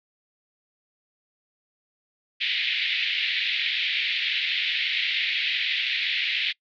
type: band-pass noise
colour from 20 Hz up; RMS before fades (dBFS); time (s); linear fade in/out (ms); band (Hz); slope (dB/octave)
pink; -26; 2.4-6.53; 20; 2000 to 3900; 48
effects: noise-tail reverb RT60 0.1 s tail -25 dB re dry